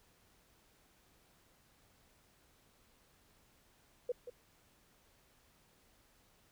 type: tone with echo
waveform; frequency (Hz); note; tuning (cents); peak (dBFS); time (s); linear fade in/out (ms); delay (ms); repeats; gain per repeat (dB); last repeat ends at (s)
sine; 490.6; B4; -12; -32; 4.09-4.12; 5; 180; 1; -11; 4.3
effects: pink hiss -69 dBFS RMS until 6.51 s